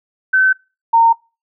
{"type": "tone pair in turn", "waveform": "sine", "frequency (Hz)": [1529, 917.9], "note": ["G6", "A#5"], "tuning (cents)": [-44, -27], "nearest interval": "major sixth", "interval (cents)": 883, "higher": "first", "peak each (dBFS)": [-9, -7], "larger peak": "second", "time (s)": [[0.33, 0.53], [0.93, 1.13]], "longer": "neither", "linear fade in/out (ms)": 10, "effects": ["noise-tail reverb RT60 0.3 s tail -25 dB re dry"]}